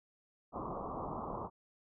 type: low-pass noise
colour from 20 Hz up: white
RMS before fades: -41 dBFS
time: 0.52-1.5 s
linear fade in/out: 50 ms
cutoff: 1200 Hz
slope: 96 dB/octave
effects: none